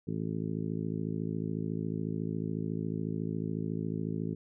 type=harmonic tone; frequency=54 Hz; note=A1; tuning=32 cents flat; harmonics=2 / 3 / 4 / 5 / 6 / 7 / 8; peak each=-40 / -35 / -38 / -39 / -45 / -42 / -45 dBFS; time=0.07-4.35 s; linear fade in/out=10 ms; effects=none